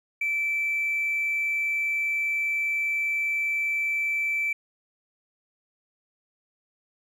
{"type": "tone with hard clipping", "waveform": "sine", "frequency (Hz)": 2325, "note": "D7", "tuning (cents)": -18, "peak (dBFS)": -24, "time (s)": [0.21, 4.53], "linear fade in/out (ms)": 5, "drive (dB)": 1, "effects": []}